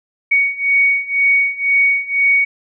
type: beating tone pair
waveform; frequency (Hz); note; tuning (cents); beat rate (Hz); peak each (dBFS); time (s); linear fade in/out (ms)
sine; 2236 / 2238; C#7 / C#7; +14 / +16; 2; -16 / -14; 0.31-2.45; 10
effects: none